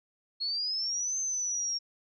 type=linear two-way sweep; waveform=sine; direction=up then down; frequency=4276 to 6272 to 5530 Hz; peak=-29 dBFS; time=0.4-1.79 s; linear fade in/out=20 ms; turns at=1.18 s; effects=none